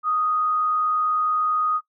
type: tone with frequency modulation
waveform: sine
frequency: 1244.5 Hz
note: D#6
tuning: in tune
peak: -19 dBFS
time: 0.03-1.81 s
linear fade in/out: 50 ms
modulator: 92.5 Hz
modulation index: 0.22
effects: noise-tail reverb RT60 0.1 s tail -19 dB re dry